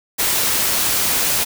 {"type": "noise", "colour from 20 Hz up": "white", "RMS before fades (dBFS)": -18, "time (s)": [0.18, 1.45], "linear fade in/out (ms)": 20, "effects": []}